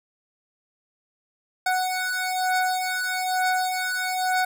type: beating tone pair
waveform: 25% pulse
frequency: 740 / 741.1 Hz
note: F#5 / F#5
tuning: 0 / +3 cents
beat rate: 1.1 Hz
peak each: -22 dBFS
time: 1.66-4.45 s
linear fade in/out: 5 ms
effects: none